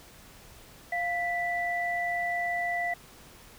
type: tone pair together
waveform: sine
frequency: 698.4 / 1975.5 Hz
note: F5 / B6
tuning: 0 / 0 cents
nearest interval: octave + tritone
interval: 1800 cents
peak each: -30 / -30 dBFS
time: 0.92-2.94 s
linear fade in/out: 5 ms
effects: pink hiss -52 dBFS RMS until 3.58 s